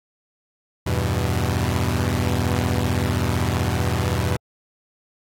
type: chord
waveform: sawtooth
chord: E minor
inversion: none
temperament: equal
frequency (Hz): 82.41 / 98 / 123.47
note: E2 / G2 / B2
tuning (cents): 0 / 0 / 0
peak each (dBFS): -20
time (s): 0.86-4.37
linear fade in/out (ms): 10
effects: AAC 48 kbps